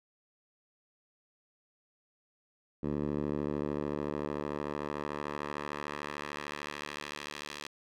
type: tone with band-pass filter sweep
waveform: 10% pulse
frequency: 73.42 Hz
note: D2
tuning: in tune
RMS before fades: -37 dBFS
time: 2.83-7.67 s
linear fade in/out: 5 ms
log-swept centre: 270 to 3600 Hz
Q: 0.8
effects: none